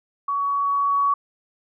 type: tone with level ramp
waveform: sine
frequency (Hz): 1126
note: C#6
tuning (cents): +27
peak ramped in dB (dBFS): -21 to -16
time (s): 0.28-1.14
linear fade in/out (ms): 5
effects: none